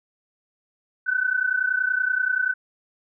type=tone pair together; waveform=sine; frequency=1492.5 / 1523 Hz; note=F#6 / F#6; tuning=+15 / +50 cents; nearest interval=unison; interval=35 cents; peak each=-23 dBFS; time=1.06-2.54 s; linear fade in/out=20 ms; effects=none